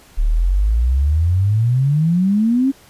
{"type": "exponential sweep", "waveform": "sine", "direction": "up", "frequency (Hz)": [35.07, 277.2], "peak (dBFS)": -12, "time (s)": [0.17, 2.72], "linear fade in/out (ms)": 20, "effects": ["pink hiss -47 dBFS RMS until 2.89 s", "resampled to 32000 Hz"]}